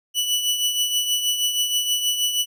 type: tone with tremolo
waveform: sawtooth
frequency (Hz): 2960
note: F#7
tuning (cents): 0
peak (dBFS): -14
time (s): 0.14-2.46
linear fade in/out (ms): 50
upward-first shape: triangle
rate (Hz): 6.3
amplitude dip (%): 60
effects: none